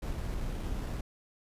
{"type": "noise with sample-and-hold", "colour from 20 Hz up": "brown", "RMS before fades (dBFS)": -35, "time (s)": [0.02, 1.01], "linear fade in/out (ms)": 5, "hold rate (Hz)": 6300, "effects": ["resampled to 32000 Hz"]}